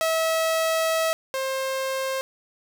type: tone pair in turn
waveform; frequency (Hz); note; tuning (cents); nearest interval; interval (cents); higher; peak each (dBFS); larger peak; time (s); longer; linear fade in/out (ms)
sawtooth; 647 / 530.7; E5 / C5; -32 / +24; minor third; 344; first; -17 / -21; first; 0.01-1.13 / 1.34-2.21; first; 0
effects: none